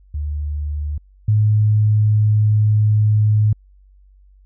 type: tone pair in turn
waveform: sine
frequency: 74 / 106.53 Hz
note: D2 / G#2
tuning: +14 / +45 cents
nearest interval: tritone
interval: 631 cents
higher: second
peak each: -20 / -11 dBFS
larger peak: second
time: 0.14-0.98 / 1.28-3.53 s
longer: second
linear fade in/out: 5 ms
effects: added 48 Hz sine -46 dBFS peak until 4.45 s